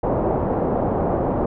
white low-pass noise, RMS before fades -21 dBFS, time 0.03-1.46 s, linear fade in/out 5 ms, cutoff 760 Hz, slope 24 dB/octave, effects none

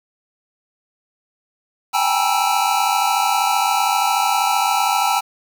square tone cluster, 777 / 810 / 865 / 961 / 1327 Hz, G5 / G#5 / A5 / B5 / E6, -16 / -43 / -30 / -48 / +11 cents, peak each -23 dBFS, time 1.93-5.21 s, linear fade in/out 20 ms, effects 7-bit

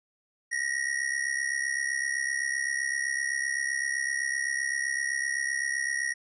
square ring-modulated tone, 1890 Hz, A#6, 23 cents sharp, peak -25 dBFS, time 0.51-6.14 s, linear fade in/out 20 ms, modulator 33.9 Hz, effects resampled to 24000 Hz

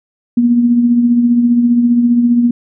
sine tone with tremolo, 239.3 Hz, A#3, 46 cents sharp, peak -5 dBFS, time 0.37-2.51 s, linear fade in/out 5 ms, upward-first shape triangle, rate 15 Hz, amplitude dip 50%, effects none

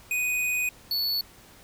square tone pair in turn, 2489 / 4435 Hz, D#7 / C#8, 0 / 0 cents, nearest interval minor seventh, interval 1000 cents, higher second, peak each -25 dBFS, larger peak neither, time 0.11-0.69 / 0.91-1.21 s, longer first, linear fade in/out 2 ms, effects pink hiss -52 dBFS RMS until 1.63 s

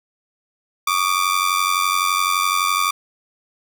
sawtooth ring-modulated tone, 1174.7 Hz, D6, in tune, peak -10 dBFS, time 0.87-2.91 s, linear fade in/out 5 ms, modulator 45.9 Hz, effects none

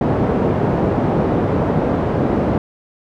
pink band-pass noise, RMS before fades -17 dBFS, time 0.01-2.58 s, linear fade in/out 2 ms, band 110 to 670 Hz, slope 12 dB/octave, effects none

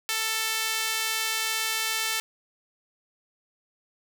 sawtooth tone with high-pass filter, 442.4 Hz, A4, 9 cents sharp, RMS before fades -28 dBFS, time 0.09-2.2 s, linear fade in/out 0 ms, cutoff 2100 Hz, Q 0.74, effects none

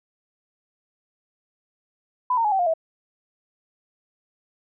sine tone with pitch steps, 1000 / 917 / 840.9 / 771.1 / 707.1 / 648.4 Hz, B5 / A#5 / G#5 / G5 / F5 / E5, +21 / -29 / +21 / -29 / +21 / -29 cents, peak -18 dBFS, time 2.3-2.738 s, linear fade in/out 5 ms, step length 73 ms, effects none

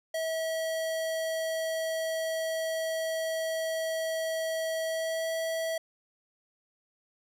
square tone with pitch glide, 646 to 651.6 Hz, E5 to E5, -35 to -20 cents, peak -30 dBFS, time 0.14-5.78 s, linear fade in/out 5 ms, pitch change +15 cents, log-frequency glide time 4.85-5.3 s, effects none

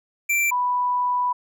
square / sine tone pair in turn, 2349 / 987.6 Hz, D7 / B5, 0 / 0 cents, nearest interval octave + minor third, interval 1500 cents, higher first, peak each -19 dBFS, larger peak neither, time 0.29-0.51 / 0.51-1.33 s, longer second, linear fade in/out 10 ms, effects none

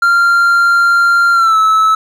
triangle tone with pitch glide, 1388 to 1302.6 Hz, F6 to E6, -11 to -21 cents, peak -5 dBFS, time 0.02-1.95 s, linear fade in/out 5 ms, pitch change -110 cents, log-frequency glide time 1.33-1.57 s, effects none

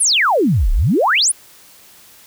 sine exponential two-way sweep, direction down then up, 11300 to 30.87 to 11300 Hz, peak -11 dBFS, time 0-1.32 s, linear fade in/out 10 ms, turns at 0.72 s, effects white hiss -45 dBFS RMS until 2.26 s

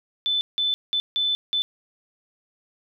sine tone bursts at uneven times, 3514 Hz, A7, 3 cents flat, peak -20 dBFS, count 5, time 0.26-0.41 / 0.58-0.74 / 0.93-1 / 1.16-1.35 / 1.53-1.62 s, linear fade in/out 0 ms, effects none

